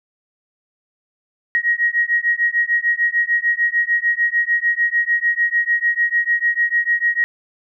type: beating tone pair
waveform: sine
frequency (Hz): 1886 / 1892.7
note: A#6 / A#6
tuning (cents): +20 / +26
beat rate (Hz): 6.7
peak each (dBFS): -18 / -18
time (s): 1.55-7.24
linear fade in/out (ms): 0
effects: none